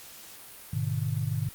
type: tone cluster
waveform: sine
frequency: 103.4 / 123.4 / 150.7 Hz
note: G#2 / B2 / D3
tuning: -7 / -1 / +45 cents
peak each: -31 dBFS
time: 0.73-1.49 s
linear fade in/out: 5 ms
effects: white hiss -47 dBFS RMS until 1.54 s + Opus 48 kbps